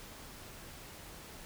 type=silence; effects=pink hiss -50 dBFS RMS until 1.45 s